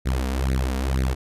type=tone with flanger; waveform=sawtooth; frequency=65.41 Hz; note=C2; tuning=in tune; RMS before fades=-23 dBFS; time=0.05-1.15 s; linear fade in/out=20 ms; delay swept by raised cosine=0.47 to 4.37 ms; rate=2.1 Hz; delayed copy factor=+0.95; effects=resampled to 32000 Hz